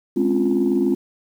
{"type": "chord", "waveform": "sine", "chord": "Db major seventh", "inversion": "second", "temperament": "equal with one note detuned", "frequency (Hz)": [207.7, 261.6, 281.2, 349.2], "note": ["Ab3", "C4", "Db4", "F4"], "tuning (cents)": [0, 0, 25, 0], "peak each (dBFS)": [-22, -20, -23, -19], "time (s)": [0.16, 0.95], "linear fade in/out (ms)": 10, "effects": ["tanh soft clip ceiling -9 dBFS", "8-bit"]}